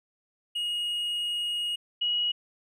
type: tone pair in turn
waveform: triangle / sine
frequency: 2878 / 2906 Hz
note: F#7 / F#7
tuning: -49 / -32 cents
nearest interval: unison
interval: 17 cents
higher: second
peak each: -26 / -24 dBFS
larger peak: second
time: 0.55-1.76 / 2.01-2.32 s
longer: first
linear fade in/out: 10 ms
effects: none